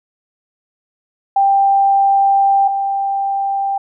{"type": "tone pair in turn", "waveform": "sine", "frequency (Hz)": [789, 789], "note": ["G5", "G5"], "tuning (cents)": [11, 11], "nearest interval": "unison", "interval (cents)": 0, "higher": "neither", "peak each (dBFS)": [-9, -15], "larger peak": "first", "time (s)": [[1.36, 2.68], [2.68, 3.78]], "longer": "first", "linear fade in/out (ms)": 5, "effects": []}